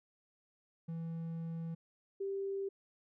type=tone pair in turn; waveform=triangle / sine; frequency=165 / 392.4 Hz; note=E3 / G4; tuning=+2 / +2 cents; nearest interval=octave + minor third; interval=1500 cents; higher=second; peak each=-36 / -35 dBFS; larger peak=second; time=0.88-1.75 / 2.2-2.69 s; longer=first; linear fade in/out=10 ms; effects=none